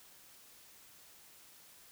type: silence
effects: white hiss -59 dBFS RMS until 1.91 s